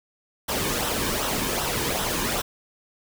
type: noise with flanger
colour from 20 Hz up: pink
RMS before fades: -26 dBFS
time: 0.48-2.42 s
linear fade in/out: 10 ms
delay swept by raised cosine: 0.43 to 1.53 ms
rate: 2.6 Hz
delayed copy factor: -0.55
effects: none